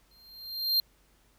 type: tone with exponential growth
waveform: square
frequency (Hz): 4186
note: C8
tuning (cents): 0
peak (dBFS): -21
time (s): 0.11-0.8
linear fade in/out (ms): 2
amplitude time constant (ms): 150
effects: added 48 Hz sine -66 dBFS peak until 1.38 s + pink hiss -66 dBFS RMS until 1.38 s